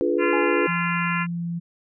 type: chord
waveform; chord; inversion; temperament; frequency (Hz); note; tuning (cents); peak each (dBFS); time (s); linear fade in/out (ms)
sine; D diminished seventh; none; equal with one note detuned; 293.7 / 349.2 / 424.5 / 493.9; D4 / F4 / Ab4 / Cb5; 0 / 0 / +38 / 0; -26 / -23 / -25 / -25; 0.01-0.67; 0
type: harmonic tone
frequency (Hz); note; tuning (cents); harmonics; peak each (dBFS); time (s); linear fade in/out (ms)
344.5; F4; -24; 3 / 4 / 5 / 6 / 7 / 8; -28 / -29 / -30 / -31 / -31 / -32; 0.18-1.27; 50
type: tone with exponential decay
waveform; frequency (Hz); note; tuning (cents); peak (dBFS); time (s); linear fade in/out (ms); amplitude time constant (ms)
sine; 836; G#5; +11; -26; 0.33-1.21; 0; 190
type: tone with pitch glide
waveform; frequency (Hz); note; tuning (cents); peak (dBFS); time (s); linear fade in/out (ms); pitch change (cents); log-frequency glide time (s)
sine; 171.8 to 170.42; F3 to F3; -28 to -42; -25; 0.67-1.6; 20; -14; 1.28-1.46
effects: none